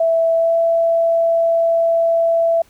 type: tone with pitch glide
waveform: sine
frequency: 659.3 to 666.2 Hz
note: E5 to E5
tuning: 0 to +18 cents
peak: -12 dBFS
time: 0-2.62 s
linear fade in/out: 5 ms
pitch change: +18 cents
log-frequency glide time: 0.34-0.55 s
effects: pink hiss -53 dBFS RMS until 2.69 s